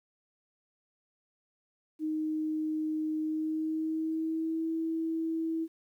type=tone with pitch glide; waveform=sine; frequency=311.1 to 324.7 Hz; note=D#4 to E4; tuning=0 to -26 cents; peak=-29 dBFS; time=1.99-5.68 s; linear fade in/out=50 ms; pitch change=+74 cents; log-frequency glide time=3.2-4.69 s; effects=11-bit